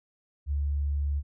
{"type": "tone", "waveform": "sine", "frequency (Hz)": 71.7, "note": "D2", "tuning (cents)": -41, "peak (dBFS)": -25, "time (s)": [0.46, 1.23], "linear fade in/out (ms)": 50, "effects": []}